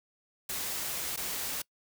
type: noise with dropouts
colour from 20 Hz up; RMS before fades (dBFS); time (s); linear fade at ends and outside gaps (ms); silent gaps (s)
white; -35; 0.49-1.62; 5; 1.163-1.173
effects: noise-tail reverb RT60 0.1 s tail -24 dB re dry